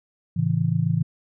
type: chord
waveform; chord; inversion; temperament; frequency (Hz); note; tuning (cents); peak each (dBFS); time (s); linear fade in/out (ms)
sine; A major; none; just; 110 / 137.5 / 165; A2 / C#3 / E3; 0 / -14 / +2; -25 / -24 / -22; 0.36-1.03; 10
effects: none